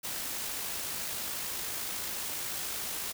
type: noise with amplitude modulation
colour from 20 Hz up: white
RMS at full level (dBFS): -35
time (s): 0.03-3.13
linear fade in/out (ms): 20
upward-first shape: sine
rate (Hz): 53.9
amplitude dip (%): 25
effects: none